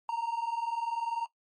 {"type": "tone pair together", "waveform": "triangle", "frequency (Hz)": [912.1, 932.3], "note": ["A#5", "A#5"], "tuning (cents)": [-38, 0], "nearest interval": "unison", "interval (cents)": 38, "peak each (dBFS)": [-32, -30], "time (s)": [0.09, 1.26], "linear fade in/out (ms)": 2, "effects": ["noise-tail reverb RT60 0.1 s tail -17 dB re dry", "MP3 48 kbps"]}